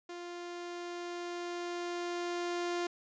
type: tone with level ramp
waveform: sawtooth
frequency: 349.2 Hz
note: F4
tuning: in tune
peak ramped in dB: -38 to -28 dBFS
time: 0.09-2.87 s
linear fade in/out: 5 ms
effects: resampled to 16000 Hz